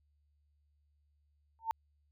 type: tone with exponential growth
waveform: sine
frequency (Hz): 902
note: A5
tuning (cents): +43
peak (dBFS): -25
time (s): 1.59-1.71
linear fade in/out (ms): 0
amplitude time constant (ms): 24
effects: added 73 Hz sine -70 dBFS peak until 2.11 s